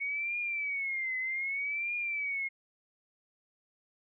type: tone with vibrato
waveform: sine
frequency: 2219 Hz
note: C#7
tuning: 1 cent sharp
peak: -31 dBFS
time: 0-2.49 s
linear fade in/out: 20 ms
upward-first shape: triangle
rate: 0.64 Hz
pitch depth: 160 cents each way
effects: none